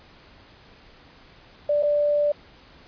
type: tone with dropouts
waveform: sine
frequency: 587.3 Hz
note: D5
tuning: in tune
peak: -18 dBFS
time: 1.69-2.32 s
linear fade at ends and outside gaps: 5 ms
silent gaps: 1.827-1.832 s
effects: pink hiss -51 dBFS RMS until 2.87 s + resampled to 11025 Hz